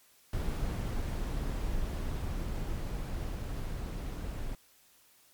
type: noise with level ramp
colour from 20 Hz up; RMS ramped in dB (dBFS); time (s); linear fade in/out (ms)
brown; -32 to -37; 0.33-4.55; 2
effects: white hiss -63 dBFS RMS until 5.33 s + MP3 96 kbps